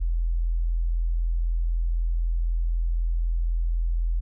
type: tone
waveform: sine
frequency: 41.97 Hz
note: E1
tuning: 32 cents sharp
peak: -21 dBFS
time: 0-4.21 s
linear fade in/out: 20 ms
effects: none